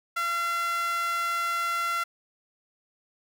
sawtooth tone with high-pass filter, 683 Hz, F5, 39 cents flat, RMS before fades -28 dBFS, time 0.16-2.04 s, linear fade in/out 10 ms, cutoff 1500 Hz, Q 5.6, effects none

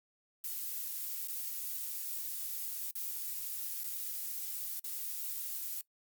violet noise with dropouts, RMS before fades -39 dBFS, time 0.44-5.81 s, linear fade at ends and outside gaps 2 ms, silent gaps 1.274-1.282 / 2.91-2.954 / 3.835-3.84 / 4.796-4.842 s, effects noise-tail reverb RT60 0.1 s tail -20 dB re dry + Opus 48 kbps

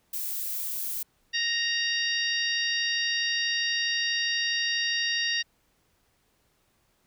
violet noise, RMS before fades -32 dBFS, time 0.13-1.03 s, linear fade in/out 5 ms
harmonic tone, 932.3 Hz, A#5, in tune, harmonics 2 / 3 / 4 / 5 / 6, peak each -29 / -31 / -32 / -33 / -34 dBFS, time 1.33-5.43 s, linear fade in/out 20 ms
effects pink hiss -69 dBFS RMS until 7.06 s

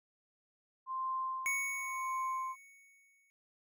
sine tone with tremolo, 1046.5 Hz, C6, in tune, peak -33 dBFS, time 0.86-2.56 s, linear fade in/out 50 ms, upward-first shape sine, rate 0.91 Hz, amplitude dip 80%
square tone with exponential decay, 2223 Hz, C#7, 4 cents sharp, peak -31 dBFS, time 1.46-3.3 s, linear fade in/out 0 ms, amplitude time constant 400 ms
effects none

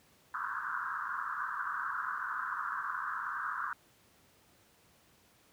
white band-pass noise, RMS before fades -37 dBFS, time 0.34-3.73 s, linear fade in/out 2 ms, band 1000 to 1600 Hz, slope 96 dB/octave, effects pink hiss -65 dBFS RMS until 5.52 s + high-pass 80 Hz 12 dB/octave

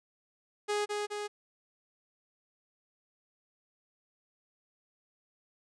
sawtooth tone with echo, 415.3 Hz, G#4, in tune, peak -25 dBFS, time 0.68-0.86 s, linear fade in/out 20 ms, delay 210 ms, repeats 2, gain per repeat -3 dB, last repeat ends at 1.28 s, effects resampled to 22050 Hz

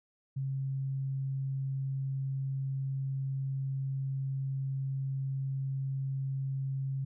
sine tone, 135.1 Hz, C#3, 44 cents flat, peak -31 dBFS, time 0.36-7.05 s, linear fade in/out 10 ms, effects none

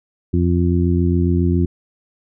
harmonic tone, 87.31 Hz, F2, in tune, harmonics 1 / 2 / 3 / 4, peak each -16 / -19 / -21 / -22 dBFS, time 0.33-1.66 s, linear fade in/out 10 ms, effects none

